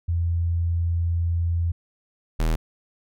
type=tone pair in turn; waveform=sine / square; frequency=84.9 / 40.07 Hz; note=F2 / E1; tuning=-48 / -48 cents; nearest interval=octave + minor second; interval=1300 cents; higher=first; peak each=-20 dBFS; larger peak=neither; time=0.08-1.72 / 2.39-2.56 s; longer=first; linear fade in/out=10 ms; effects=none